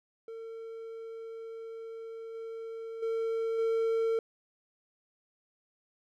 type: tone with level steps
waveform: triangle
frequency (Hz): 452.5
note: A4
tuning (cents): +48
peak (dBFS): -38 / -36 / -27 / -24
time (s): 0.28-4.19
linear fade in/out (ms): 2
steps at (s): 2.34 / 3.02 / 3.58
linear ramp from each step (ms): 10
effects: none

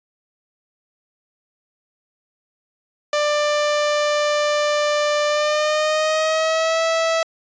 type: tone with pitch glide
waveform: sawtooth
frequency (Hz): 593 to 654.2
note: D5 to E5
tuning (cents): +17 to -13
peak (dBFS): -13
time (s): 3.13-7.23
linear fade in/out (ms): 2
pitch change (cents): +170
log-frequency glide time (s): 5.27-6.82
effects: resampled to 16000 Hz

